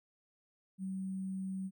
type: tone with sample-and-hold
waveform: sine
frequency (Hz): 189.9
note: F#3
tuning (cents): +45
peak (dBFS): -36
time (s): 0.78-1.71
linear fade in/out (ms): 50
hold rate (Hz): 8820
effects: none